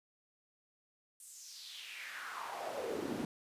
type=noise with high-pass filter sweep; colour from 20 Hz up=brown; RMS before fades=-43 dBFS; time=1.2-3.25 s; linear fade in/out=2 ms; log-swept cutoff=9200 to 230 Hz; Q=3.6; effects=resampled to 32000 Hz